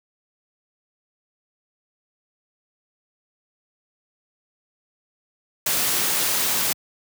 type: noise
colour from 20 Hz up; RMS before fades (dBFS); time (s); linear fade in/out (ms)
white; -22; 5.66-6.73; 5
effects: high-pass 100 Hz 12 dB/octave